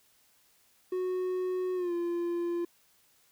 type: tone with pitch glide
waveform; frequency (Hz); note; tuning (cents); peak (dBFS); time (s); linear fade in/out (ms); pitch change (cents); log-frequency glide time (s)
triangle; 367.5 to 344.9; F#4 to F4; -12 to -22; -27; 0.92-2.65; 5; -110; 1.75-1.93
effects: white hiss -66 dBFS RMS until 3.31 s